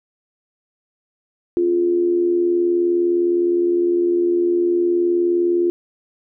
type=tone with amplitude modulation; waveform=sine; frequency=349.2 Hz; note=F4; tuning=in tune; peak=-12 dBFS; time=1.57-5.7 s; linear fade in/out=0 ms; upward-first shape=sine; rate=79.6 Hz; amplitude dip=50%; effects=none